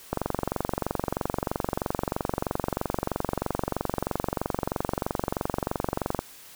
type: click train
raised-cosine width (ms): 1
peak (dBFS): -11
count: 141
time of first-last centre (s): 0.13-6.191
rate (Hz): 23.1
effects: white hiss -48 dBFS RMS until 6.55 s